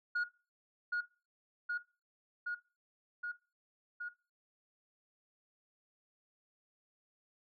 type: tone with echo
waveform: sine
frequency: 1440 Hz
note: F#6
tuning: 47 cents flat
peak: -28 dBFS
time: 0.15-0.24 s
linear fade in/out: 10 ms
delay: 770 ms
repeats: 5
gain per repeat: -2 dB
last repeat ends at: 4.09 s
effects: noise-tail reverb RT60 0.3 s tail -18 dB re dry + tanh soft clip ceiling -30 dBFS